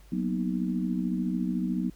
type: chord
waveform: sine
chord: B major seventh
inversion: second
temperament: equal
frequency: 185 / 233.1 / 246.9 / 311.1 Hz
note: F#3 / A#3 / B3 / D#4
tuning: 0 / 0 / 0 / 0 cents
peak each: -29 / -35 / -31 / -34 dBFS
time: 0.12-1.9 s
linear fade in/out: 5 ms
effects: added 50 Hz sine -50 dBFS peak until 1.95 s + pink hiss -60 dBFS RMS until 1.95 s